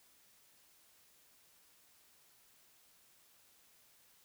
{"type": "silence", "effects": ["white hiss -67 dBFS RMS until 4.24 s"]}